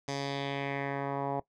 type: tone with low-pass filter sweep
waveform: 10% pulse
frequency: 139.4 Hz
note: C#3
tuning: 10 cents sharp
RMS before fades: -34 dBFS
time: 0.08-1.4 s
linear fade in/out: 2 ms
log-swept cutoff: 6000 to 820 Hz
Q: 2.3
effects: noise-tail reverb RT60 0.1 s tail -18 dB re dry